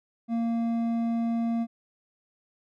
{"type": "tone with hard clipping", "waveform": "triangle", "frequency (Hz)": 231.2, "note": "A#3", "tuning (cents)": -14, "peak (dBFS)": -26, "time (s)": [0.28, 1.67], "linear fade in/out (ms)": 50, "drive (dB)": 10, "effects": []}